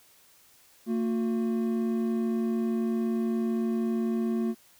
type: tone pair together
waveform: triangle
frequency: 227.2 / 360 Hz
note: A#3 / F#4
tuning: -44 / -47 cents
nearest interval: minor sixth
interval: 797 cents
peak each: -24 / -30 dBFS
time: 0.86-4.55 s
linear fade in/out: 50 ms
effects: white hiss -59 dBFS RMS until 4.79 s